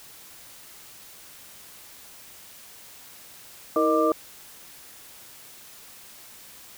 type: tone cluster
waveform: sine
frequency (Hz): 320.4 / 466.4 / 617 / 1184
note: E4 / A#4 / D#5 / D6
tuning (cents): -49 / +1 / -15 / +14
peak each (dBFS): -24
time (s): 3.76-4.12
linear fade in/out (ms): 2
effects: white hiss -47 dBFS RMS until 6.77 s